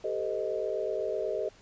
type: chord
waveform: sine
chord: A half-diminished seventh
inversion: third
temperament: equal with one note detuned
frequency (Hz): 392 / 440 / 511 / 622.3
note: G4 / A4 / C5 / Eb5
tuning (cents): 0 / 0 / -41 / 0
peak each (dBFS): -35 / -34 / -36 / -33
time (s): 0.04-1.49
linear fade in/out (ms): 5
effects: pink hiss -57 dBFS RMS until 1.61 s + resampled to 16000 Hz